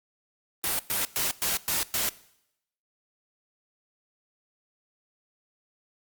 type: noise bursts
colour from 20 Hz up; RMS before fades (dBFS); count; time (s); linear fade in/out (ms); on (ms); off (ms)
white; -27; 6; 0.64-2.09; 0; 150; 110
effects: noise-tail reverb RT60 0.8 s tail -20 dB re dry + Opus 32 kbps